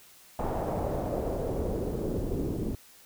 pink noise with low-pass filter sweep, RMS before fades -31 dBFS, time 0.39-2.75 s, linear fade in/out 2 ms, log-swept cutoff 790 to 320 Hz, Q 2.2, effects white hiss -55 dBFS RMS until 3.05 s

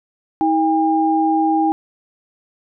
sine tone pair together, 319.5 / 805 Hz, D#4 / G5, +46 / +46 cents, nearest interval octave + major third, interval 1600 cents, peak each -16 dBFS, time 0.41-1.72 s, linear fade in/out 0 ms, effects none

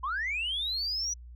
sine linear sweep, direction up, 987.8 to 5920 Hz, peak -28 dBFS, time 0.03-1.14 s, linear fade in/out 10 ms, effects tanh soft clip ceiling -25 dBFS + added 60 Hz sine -44 dBFS peak until 1.35 s

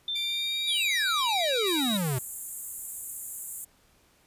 sine tone with pitch glide, 3567 to 3823 Hz, A7 to A#7, +23 to +43 cents, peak -28 dBFS, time 0.08-1.97 s, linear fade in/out 2 ms, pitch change +120 cents, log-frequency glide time 0.19-0.74 s
sawtooth tone, 2349 Hz, D7, in tune, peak -32 dBFS, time 0.15-1.81 s, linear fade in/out 10 ms
square exponential sweep, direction down, 3705 to 120.5 Hz, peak -27 dBFS, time 0.67-2.19 s, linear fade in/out 10 ms
pink high-pass noise, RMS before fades -37 dBFS, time 1.66-3.65 s, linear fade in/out 10 ms, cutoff 7100 Hz, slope 96 dB/octave
effects pink hiss -63 dBFS RMS until 4.26 s + resampled to 32000 Hz

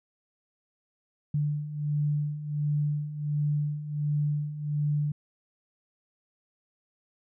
sine beating tone pair, 146.83 / 148.23 Hz, D3 / D3, 0 / +16 cents, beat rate 1.4 Hz, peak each -32 / -27 dBFS, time 1.34-5.12 s, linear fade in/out 5 ms, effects none

